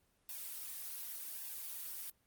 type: noise with flanger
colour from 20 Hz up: blue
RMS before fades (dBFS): -45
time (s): 0.29-2.1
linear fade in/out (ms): 2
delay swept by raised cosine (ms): 1.1 to 5.4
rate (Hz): 0.87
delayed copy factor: +1
effects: pink hiss -75 dBFS RMS until 2.26 s + Opus 32 kbps